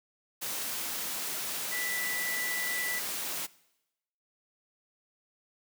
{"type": "tone in noise", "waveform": "sine", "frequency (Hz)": 1975.5, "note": "B6", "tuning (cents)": 0, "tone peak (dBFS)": -33, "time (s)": [1.71, 3], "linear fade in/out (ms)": 20, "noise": "white", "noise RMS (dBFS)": -35, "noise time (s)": [0.41, 3.47], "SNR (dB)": -1, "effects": ["noise-tail reverb RT60 0.9 s tail -21 dB re dry", "high-pass 150 Hz 12 dB/octave"]}